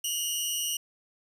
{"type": "tone pair together", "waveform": "15% pulse", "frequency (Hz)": [2862, 3023], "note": ["F7", "F#7"], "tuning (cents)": [42, 36], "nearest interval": "minor second", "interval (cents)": 94, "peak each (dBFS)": [-22, -28], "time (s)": [0.04, 0.77], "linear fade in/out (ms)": 5, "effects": []}